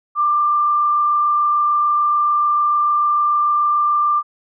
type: tone with frequency modulation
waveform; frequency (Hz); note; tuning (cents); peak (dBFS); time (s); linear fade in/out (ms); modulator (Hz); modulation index
sine; 1186; D6; +17; -13; 0.15-4.23; 50; 26.8; 0.41
effects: none